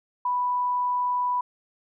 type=tone; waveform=sine; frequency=987.8 Hz; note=B5; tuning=in tune; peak=-22 dBFS; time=0.25-1.41 s; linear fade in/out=5 ms; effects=none